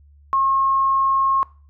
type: tone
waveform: sine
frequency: 1080 Hz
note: C#6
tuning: 45 cents flat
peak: -15 dBFS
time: 0.33-1.43 s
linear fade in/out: 0 ms
effects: noise-tail reverb RT60 0.4 s tail -21 dB re dry + added 72 Hz sine -47 dBFS peak until 1.69 s